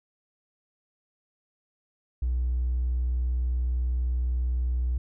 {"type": "tone with hard clipping", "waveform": "sine", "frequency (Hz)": 61.74, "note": "B1", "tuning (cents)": 0, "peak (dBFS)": -24, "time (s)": [2.22, 4.98], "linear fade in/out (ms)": 5, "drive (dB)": 1, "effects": []}